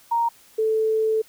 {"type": "tone pair in turn", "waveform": "sine", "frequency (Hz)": [932.3, 439.2], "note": ["A#5", "A4"], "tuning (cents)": [0, -3], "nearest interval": "octave + minor second", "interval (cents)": 1303, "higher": "first", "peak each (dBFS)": -18, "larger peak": "neither", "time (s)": [[0.11, 0.29], [0.58, 1.22]], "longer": "second", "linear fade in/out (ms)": 10, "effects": ["white hiss -53 dBFS RMS until 1.28 s"]}